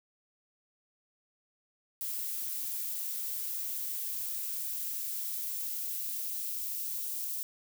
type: noise with high-pass filter sweep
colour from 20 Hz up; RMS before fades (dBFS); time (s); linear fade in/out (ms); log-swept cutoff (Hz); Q
violet; -36; 2.01-7.43; 0; 470 to 3000; 0.72
effects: none